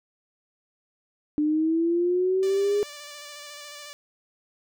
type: linear sweep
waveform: sine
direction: up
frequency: 296.6 to 415.3 Hz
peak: -20 dBFS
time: 1.38-2.83 s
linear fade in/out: 0 ms
type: tone with vibrato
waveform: 5% pulse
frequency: 586 Hz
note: D5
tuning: 4 cents flat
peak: -28 dBFS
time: 2.43-3.93 s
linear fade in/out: 0 ms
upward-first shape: square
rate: 14 Hz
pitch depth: 20 cents each way
effects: none